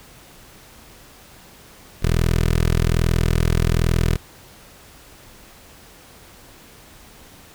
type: tone with notch filter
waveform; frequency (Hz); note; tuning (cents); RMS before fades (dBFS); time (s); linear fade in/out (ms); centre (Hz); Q
15% pulse; 41.2; E1; 0; -18; 2.02-4.17; 20; 810; 1.5
effects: pink hiss -46 dBFS RMS until 7.54 s